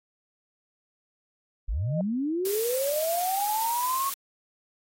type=linear sweep; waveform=sine; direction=up; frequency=36.71 to 1108.7 Hz; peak=-25 dBFS; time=1.68-4.1 s; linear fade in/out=10 ms
type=tone with exponential growth; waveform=sine; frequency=615 Hz; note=D#5; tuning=20 cents flat; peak=-25 dBFS; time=1.71-2.01 s; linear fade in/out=2 ms; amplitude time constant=64 ms
type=noise; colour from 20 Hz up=blue; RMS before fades=-32 dBFS; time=2.45-4.14 s; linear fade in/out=2 ms
effects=AAC 48 kbps